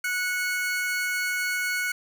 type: tone pair together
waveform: 45% pulse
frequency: 1470 / 2203 Hz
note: F#6 / C#7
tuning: -12 / -11 cents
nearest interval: perfect fifth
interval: 701 cents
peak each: -27 / -29 dBFS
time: 0.04-1.92 s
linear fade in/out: 5 ms
effects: none